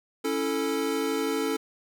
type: chord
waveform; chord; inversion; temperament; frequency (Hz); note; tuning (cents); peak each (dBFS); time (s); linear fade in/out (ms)
square; A major; first; equal; 277.2 / 329.6 / 440; C#4 / E4 / A4; 0 / 0 / 0; -31 / -33 / -29; 0.24-1.57; 10
effects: none